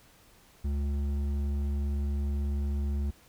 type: tone with hard clipping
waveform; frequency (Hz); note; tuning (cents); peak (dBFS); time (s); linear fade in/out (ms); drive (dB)
sine; 71; C#2; +42; -29; 0.64-3.11; 10; 8
effects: pink hiss -59 dBFS RMS until 3.28 s